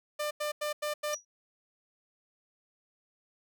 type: tone bursts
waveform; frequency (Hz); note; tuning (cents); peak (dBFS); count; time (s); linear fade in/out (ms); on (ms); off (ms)
sawtooth; 597; D5; +28; -27; 5; 0.19-1.15; 10; 120; 90
type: tone with exponential decay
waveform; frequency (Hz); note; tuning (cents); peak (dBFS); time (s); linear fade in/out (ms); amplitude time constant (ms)
sine; 5800; F#8; -35; -30; 1.13-1.25; 5; 24
effects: none